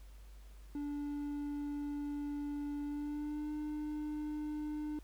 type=tone with pitch glide; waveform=triangle; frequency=290 to 301.1 Hz; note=D4 to D4; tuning=-22 to +43 cents; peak=-35 dBFS; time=0.75-4.99 s; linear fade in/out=2 ms; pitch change=+65 cents; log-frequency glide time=2.83-3.51 s; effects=added 50 Hz sine -51 dBFS peak until 5.03 s + pink hiss -66 dBFS RMS until 5.03 s